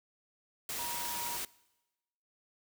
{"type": "tone in noise", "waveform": "sine", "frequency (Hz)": 953, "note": "A#5", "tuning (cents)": 38, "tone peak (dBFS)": -40, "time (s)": [0.79, 1.37], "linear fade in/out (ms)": 2, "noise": "white", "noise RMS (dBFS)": -38, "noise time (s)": [0.69, 1.45], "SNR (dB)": -5, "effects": ["noise-tail reverb RT60 1.0 s tail -22 dB re dry"]}